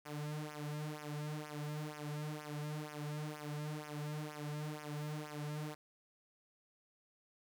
sawtooth tone with flanger, 150.1 Hz, D3, 38 cents sharp, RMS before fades -43 dBFS, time 0.05-5.75 s, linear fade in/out 10 ms, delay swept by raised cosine 0.24 to 4.04 ms, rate 2.1 Hz, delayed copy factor -1, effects none

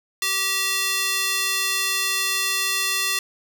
square tone with high-pass filter, 386.6 Hz, G4, 24 cents flat, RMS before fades -23 dBFS, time 0.22-3.19 s, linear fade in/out 2 ms, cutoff 2400 Hz, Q 0.79, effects none

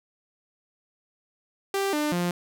sawtooth tone with pitch steps, 393 / 299.3 / 175.7 Hz, G4 / D4 / F3, +4 / +33 / +11 cents, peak -20 dBFS, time 1.74-2.31 s, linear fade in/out 2 ms, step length 190 ms, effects none

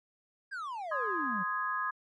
triangle exponential sweep, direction down, 1661.2 to 174.61 Hz, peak -34 dBFS, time 0.51-1.44 s, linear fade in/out 20 ms
sine chord, Ab major, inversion first, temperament just, 1038.3 / 1245.9 / 1661.2 Hz, C6 / Eb6 / Ab6, -14 / +2 / 0 cents, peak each -35 / -34 / -35 dBFS, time 0.91-1.91 s, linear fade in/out 10 ms
effects MP3 48 kbps

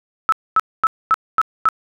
sine tone bursts, 1308 Hz, E6, 14 cents flat, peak -10 dBFS, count 6, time 0.29-1.688 s, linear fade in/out 0 ms, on 33 ms, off 240 ms, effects none

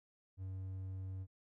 triangle tone, 94.6 Hz, F#2, 39 cents sharp, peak -39 dBFS, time 0.37-1.27 s, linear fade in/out 50 ms, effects none

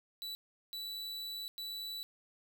45% pulse tone bursts at uneven times, 3951 Hz, B7, in tune, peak -40 dBFS, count 3, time 0.22-0.35 / 0.73-1.48 / 1.58-2.03 s, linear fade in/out 0 ms, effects none

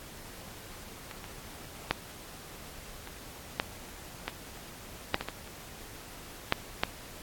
clicks, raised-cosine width 0.3 ms, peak -25 / -26 / -8 / -27 / -9 / -16 / -9 / -18 / -19 / -29 / -6 / -8 dBFS, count 12, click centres 1.112 / 1.242 / 1.91 / 3.074 / 3.599 / 4.28 / 5.144 / 5.21 / 5.286 / 5.475 / 6.524 / 6.835 s, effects pink hiss -47 dBFS RMS until 7.22 s + AAC 64 kbps

